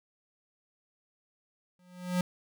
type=tone with exponential growth; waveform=square; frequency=180 Hz; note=F#3; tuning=47 cents flat; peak=-24 dBFS; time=1.79-2.21 s; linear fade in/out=2 ms; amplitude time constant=90 ms; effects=none